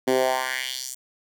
10% pulse tone with high-pass filter sweep, 129.4 Hz, C3, 19 cents flat, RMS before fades -25 dBFS, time 0.07-0.95 s, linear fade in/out 10 ms, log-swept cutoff 290 to 8100 Hz, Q 2.3, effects none

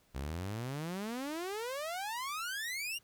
sawtooth exponential sweep, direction up, 62.8 to 2902 Hz, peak -33 dBFS, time 0.14-2.99 s, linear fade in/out 20 ms, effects pink hiss -69 dBFS RMS until 3.03 s

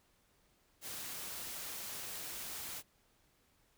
white noise, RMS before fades -44 dBFS, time 0.81-2.83 s, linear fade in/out 50 ms, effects pink hiss -72 dBFS RMS until 3.77 s

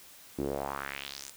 sawtooth tone with band-pass filter sweep, 69.4 Hz, C#2, 3 cents sharp, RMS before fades -37 dBFS, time 0.38-1.31 s, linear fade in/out 10 ms, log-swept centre 300 to 8300 Hz, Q 2.7, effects white hiss -53 dBFS RMS until 1.36 s

